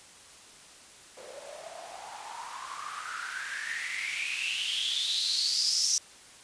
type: noise with band-pass filter sweep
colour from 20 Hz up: blue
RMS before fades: -33 dBFS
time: 1.17-5.98 s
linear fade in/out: 2 ms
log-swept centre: 500 to 5800 Hz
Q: 8.5
effects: white hiss -52 dBFS RMS until 6.43 s + resampled to 22050 Hz